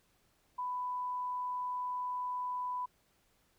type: tone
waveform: sine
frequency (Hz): 995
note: B5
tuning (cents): +13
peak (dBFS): -34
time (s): 0.58-2.86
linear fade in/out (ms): 10
effects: pink hiss -72 dBFS RMS until 3.58 s